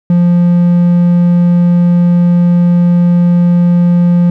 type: tone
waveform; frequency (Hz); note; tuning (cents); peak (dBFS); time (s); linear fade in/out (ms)
triangle; 174.61; F3; 0; -3; 0.1-4.3; 2
effects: none

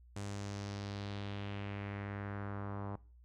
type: tone with low-pass filter sweep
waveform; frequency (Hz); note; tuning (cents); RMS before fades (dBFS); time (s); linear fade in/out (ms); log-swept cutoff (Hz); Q
sawtooth; 100.8; G2; +49; -42; 0.16-2.96; 5; 8200 to 1000; 2.2
effects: noise-tail reverb RT60 0.4 s tail -22 dB re dry + added 60 Hz sine -57 dBFS peak until 3.24 s

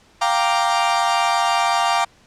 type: chord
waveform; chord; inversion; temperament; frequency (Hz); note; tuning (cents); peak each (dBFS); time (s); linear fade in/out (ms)
40% pulse; G minor seventh; third; equal; 698.5 / 784 / 932.3 / 1174.7; F5 / G5 / Bb5 / D6; 0 / 0 / 0 / 0; -21; 0.21-2.05; 10
effects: pink hiss -53 dBFS RMS until 2.26 s + low-pass 7000 Hz 12 dB/octave

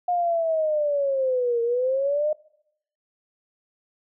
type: linear two-way sweep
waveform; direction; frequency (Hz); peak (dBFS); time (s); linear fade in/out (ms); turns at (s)
sine; down then up; 717 to 462.1 to 616; -20; 0.08-2.33; 5; 1.62
effects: noise-tail reverb RT60 0.7 s tail -22 dB re dry

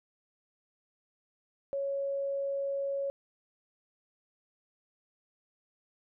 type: tone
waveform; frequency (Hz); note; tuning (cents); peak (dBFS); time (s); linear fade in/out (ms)
sine; 554.4; C#5; 0; -30; 1.73-3.1; 0
effects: none

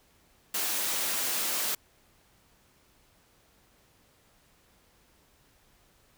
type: high-pass noise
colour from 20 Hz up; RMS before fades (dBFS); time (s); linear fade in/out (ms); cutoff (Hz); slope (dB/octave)
white; -30; 0.54-1.75; 5; 240; 12
effects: pink hiss -64 dBFS RMS until 6.17 s

